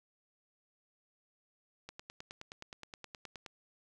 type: click train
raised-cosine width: 0.2 ms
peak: -28 dBFS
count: 16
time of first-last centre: 1.89-3.462 s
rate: 9.54 Hz
effects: none